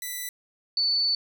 5% pulse / sine tone pair in turn, 1984 / 4488 Hz, B6 / C#8, +7 / +21 cents, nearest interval octave + major second, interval 1414 cents, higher second, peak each -21 dBFS, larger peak neither, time 0.02-0.29 / 0.77-1.15 s, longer second, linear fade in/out 2 ms, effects 10-bit

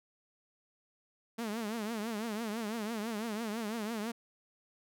sawtooth tone with vibrato, 220 Hz, A3, in tune, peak -31 dBFS, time 1.38-4.12 s, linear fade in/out 10 ms, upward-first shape triangle, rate 6 Hz, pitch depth 150 cents each way, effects none

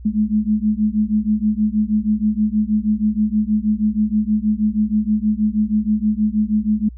sine beating tone pair, 210 / 216.3 Hz, G#3 / A3, +19 / -29 cents, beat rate 6.3 Hz, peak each -18 dBFS, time 0.05-6.89 s, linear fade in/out 10 ms, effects added 60 Hz sine -33 dBFS peak until 6.97 s

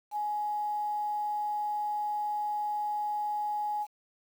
sine tone with quantisation, 837 Hz, G#5, 13 cents sharp, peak -29 dBFS, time 0.11-3.87 s, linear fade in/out 50 ms, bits 9, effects none

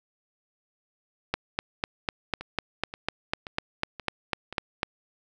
two click trains, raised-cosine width 0.3 ms, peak -9 / -21 dBFS, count 15 / 5, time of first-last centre 1.34-4.831 / 2.41-4.526 s, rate 4.01 / 1.89 Hz, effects none

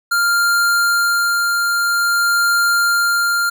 square tone with tremolo, 1396.9 Hz, F6, in tune, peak -13 dBFS, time 0.11-3.5 s, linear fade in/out 10 ms, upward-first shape sine, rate 0.5 Hz, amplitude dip 25%, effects none

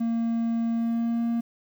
triangle tone with pitch glide, 230 to 232.8 Hz, A#3 to A#3, -23 to -2 cents, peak -21 dBFS, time 0-1.41 s, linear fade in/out 10 ms, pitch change +21 cents, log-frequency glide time 0.75-1.21 s, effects 9-bit

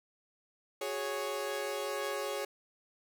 sawtooth chord, F# suspended second, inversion none, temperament equal, 370 / 415.3 / 554.4 Hz, F#4 / G#4 / C#5, 0 / 0 / 0 cents, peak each -39 / -34 / -33 dBFS, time 0.81-2.45 s, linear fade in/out 5 ms, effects none

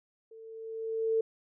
sine tone with level ramp, 447.3 Hz, A4, 28 cents sharp, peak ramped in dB -48 to -23 dBFS, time 0.31-1.21 s, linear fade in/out 5 ms, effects none

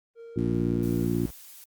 triangle tone with pitch glide, 462.7 to 472.7 Hz, A#4 to A#4, -13 to +24 cents, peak -39 dBFS, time 0.15-1.08 s, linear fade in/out 50 ms, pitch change +37 cents, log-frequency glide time 0.35-0.94 s
harmonic tone, 58.27 Hz, A#1, in tune, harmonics 2 / 3 / 4 / 5 / 6, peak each -30 / -30 / -30 / -30 / -30 dBFS, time 0.36-1.26 s, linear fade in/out 5 ms
square tone, 57.5 Hz, A#1, 23 cents flat, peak -39 dBFS, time 0.38-1.31 s, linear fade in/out 5 ms
blue noise, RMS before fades -47 dBFS, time 0.83-1.64 s, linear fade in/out 0 ms
effects Opus 32 kbps

